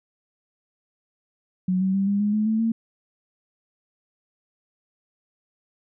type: tone with pitch steps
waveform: sine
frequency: 184.3 / 189.81 / 195.48 / 201.3 / 207.3 / 213.5 / 219.9 / 226.5 Hz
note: F#3 / F#3 / G3 / G3 / G#3 / G#3 / A3 / A#3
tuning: -7 / +44 / -5 / +46 / -3 / +48 / -1 / -50 cents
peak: -19 dBFS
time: 1.68-2.72 s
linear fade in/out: 5 ms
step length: 130 ms
effects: none